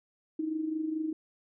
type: tone with amplitude modulation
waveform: sine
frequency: 314.6 Hz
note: D#4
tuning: 19 cents sharp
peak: -27 dBFS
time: 0.39-1.13 s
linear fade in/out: 5 ms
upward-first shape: sine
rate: 24.6 Hz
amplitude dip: 60%
effects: none